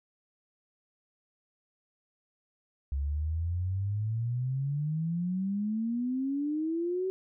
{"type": "exponential sweep", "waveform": "sine", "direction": "up", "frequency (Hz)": [67.6, 382], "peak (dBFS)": -28, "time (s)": [2.92, 7.1], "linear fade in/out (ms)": 0, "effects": []}